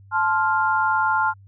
sine chord, F major, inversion first, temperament just, 873.1 / 1047.7 / 1396.9 Hz, A5 / C6 / F6, -14 / +2 / 0 cents, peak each -21 / -24 / -21 dBFS, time 0.11-1.34 s, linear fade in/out 50 ms, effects added 98 Hz sine -45 dBFS peak until 1.47 s

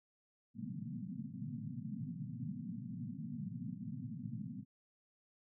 white band-pass noise, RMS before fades -44 dBFS, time 0.54-4.65 s, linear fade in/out 50 ms, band 110 to 250 Hz, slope 96 dB/octave, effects none

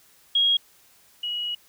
sine tone pair in turn, 3282 / 2909 Hz, G#7 / F#7, -21 / -30 cents, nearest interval major second, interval 209 cents, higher first, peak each -17 / -26 dBFS, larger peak first, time 0.35-0.57 / 1.23-1.55 s, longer second, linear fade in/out 5 ms, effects white hiss -57 dBFS RMS until 1.68 s

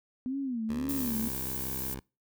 sine tone with vibrato, 247.1 Hz, B3, 1 cent sharp, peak -30 dBFS, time 0.26-1.28 s, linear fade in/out 0 ms, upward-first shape sine, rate 1.9 Hz, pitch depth 200 cents each way
10% pulse tone with pitch glide, 73.2 to 65.59 Hz, D2 to C2, -5 to +5 cents, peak -30 dBFS, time 0.69-2 s, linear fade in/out 5 ms, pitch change -190 cents, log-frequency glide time 0.97-1.16 s
violet noise, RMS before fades -36 dBFS, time 0.89-1.94 s, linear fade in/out 0 ms
effects noise-tail reverb RT60 0.3 s tail -26 dB re dry

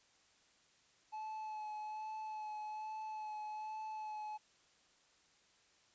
triangle tone with vibrato, 860 Hz, A5, 40 cents flat, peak -40 dBFS, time 1.12-4.38 s, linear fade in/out 20 ms, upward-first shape sine, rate 1.2 Hz, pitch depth 18 cents each way, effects white hiss -70 dBFS RMS until 5.94 s + resampled to 16000 Hz

